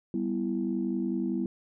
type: chord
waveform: sine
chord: E minor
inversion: first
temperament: equal with one note detuned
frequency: 196 / 246.9 / 331.7 Hz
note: G3 / B3 / E4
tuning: 0 / 0 / +11 cents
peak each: -31 dBFS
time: 0.14-1.46 s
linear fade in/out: 2 ms
effects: tanh soft clip ceiling -18 dBFS